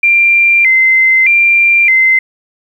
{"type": "tone with vibrato", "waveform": "sine", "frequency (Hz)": 2217, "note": "C#7", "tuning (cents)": 0, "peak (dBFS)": -5, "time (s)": [0.03, 2.19], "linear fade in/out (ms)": 5, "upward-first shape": "square", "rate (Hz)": 0.81, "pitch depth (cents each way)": 120, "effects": ["7-bit"]}